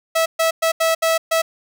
sawtooth tone bursts at uneven times, 652 Hz, E5, 19 cents flat, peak -11 dBFS, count 6, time 0.15-0.26 / 0.39-0.51 / 0.62-0.72 / 0.8-0.95 / 1.02-1.18 / 1.31-1.42 s, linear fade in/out 10 ms, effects none

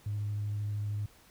sine tone with vibrato, 103.83 Hz, G#2, in tune, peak -30 dBFS, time 0.06-1.06 s, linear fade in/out 5 ms, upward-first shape triangle, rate 13 Hz, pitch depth 13 cents each way, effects tanh soft clip ceiling -27 dBFS + pink hiss -60 dBFS RMS until 1.3 s

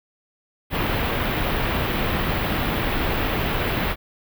pink band-stop noise, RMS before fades -23 dBFS, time 0.7-3.96 s, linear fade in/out 50 ms, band 3400 to 16000 Hz, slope 24 dB/octave, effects none

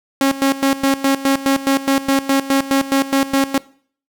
sawtooth tone with tremolo, 272.8 Hz, C#4, 28 cents flat, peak -8 dBFS, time 0.21-3.58 s, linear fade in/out 2 ms, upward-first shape square, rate 4.8 Hz, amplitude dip 80%, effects noise-tail reverb RT60 0.5 s tail -21 dB re dry

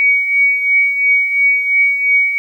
sine tone with tremolo, 2251 Hz, C#7, 26 cents sharp, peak -7 dBFS, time 0-2.38 s, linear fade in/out 0 ms, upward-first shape triangle, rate 2.9 Hz, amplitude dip 65%, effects 8-bit

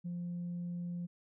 sine tone, 174.61 Hz, F3, in tune, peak -35 dBFS, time 0.04-1.07 s, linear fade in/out 20 ms, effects tanh soft clip ceiling -34 dBFS

